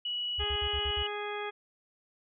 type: tone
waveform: sine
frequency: 2932 Hz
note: F#7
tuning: 16 cents flat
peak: -31 dBFS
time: 0.05-1.07 s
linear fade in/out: 5 ms
type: tone bursts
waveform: sine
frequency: 70.1 Hz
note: C#2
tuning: 20 cents sharp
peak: -33 dBFS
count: 6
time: 0.38-1.03 s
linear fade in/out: 10 ms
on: 65 ms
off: 52 ms
type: harmonic tone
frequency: 414.5 Hz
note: G#4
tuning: 3 cents flat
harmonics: 1 / 2 / 3 / 4 / 5 / 6 / 8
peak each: -37 / -40 / -42 / -43 / -44 / -45 / -46 dBFS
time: 0.39-1.51 s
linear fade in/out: 20 ms
effects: none